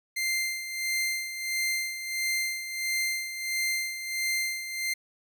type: tone with tremolo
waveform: sawtooth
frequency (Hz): 2091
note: C7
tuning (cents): -2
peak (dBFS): -22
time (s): 0.16-4.94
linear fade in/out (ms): 10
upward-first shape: sine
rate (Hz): 1.5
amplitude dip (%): 65
effects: none